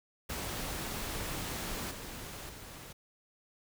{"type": "noise with level steps", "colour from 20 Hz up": "pink", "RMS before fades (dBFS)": [-38, -44, -48], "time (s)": [0.29, 2.93], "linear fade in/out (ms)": 10, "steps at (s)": [1.91, 2.49], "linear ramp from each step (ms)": 2, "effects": []}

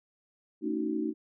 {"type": "chord", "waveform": "sine", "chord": "D# half-diminished seventh", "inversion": "second", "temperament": "just", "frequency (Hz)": [224, 280, 311.1, 373.4], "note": ["A3", "C#4", "D#4", "F#4"], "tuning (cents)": [31, 18, 0, 16], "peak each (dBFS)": [-35, -36, -31, -36], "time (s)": [0.61, 1.14], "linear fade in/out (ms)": 50, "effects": []}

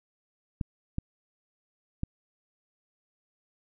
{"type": "clicks", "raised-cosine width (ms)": 5, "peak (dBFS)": -17, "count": 3, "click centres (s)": [0.612, 0.984, 2.034], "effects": []}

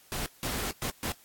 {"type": "noise bursts at uneven times", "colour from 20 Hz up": "pink", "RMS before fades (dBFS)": -33, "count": 4, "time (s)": [[0.12, 0.26], [0.43, 0.71], [0.82, 0.9], [1.03, 1.12]], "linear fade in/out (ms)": 0, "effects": ["white hiss -58 dBFS RMS until 1.24 s", "AAC 64 kbps"]}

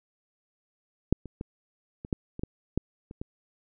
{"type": "clicks", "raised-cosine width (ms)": 3, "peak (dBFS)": [-7, -27, -21, -25, -13, -24, -17, -12, -29, -22], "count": 10, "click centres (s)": [1.126, 1.257, 1.411, 2.049, 2.128, 2.394, 2.435, 2.776, 3.111, 3.215], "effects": []}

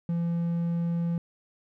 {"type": "tone", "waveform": "triangle", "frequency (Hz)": 169.8, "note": "F3", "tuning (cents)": -48, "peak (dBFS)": -23, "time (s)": [0.09, 1.18], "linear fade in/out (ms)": 2, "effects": []}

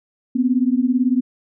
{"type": "beating tone pair", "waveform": "sine", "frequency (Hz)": [244.6, 262.6], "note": ["B3", "C4"], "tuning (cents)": [-16, 6], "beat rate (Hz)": 18, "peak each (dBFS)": [-17, -18], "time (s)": [0.35, 1.21], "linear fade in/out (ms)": 10, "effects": []}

